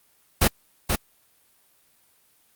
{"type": "noise with echo", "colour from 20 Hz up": "pink", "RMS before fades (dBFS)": -17, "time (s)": [0.41, 0.48], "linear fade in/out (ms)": 10, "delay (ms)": 480, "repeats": 1, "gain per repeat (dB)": -5, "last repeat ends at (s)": 0.96, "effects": ["white hiss -62 dBFS RMS until 2.55 s", "Opus 32 kbps"]}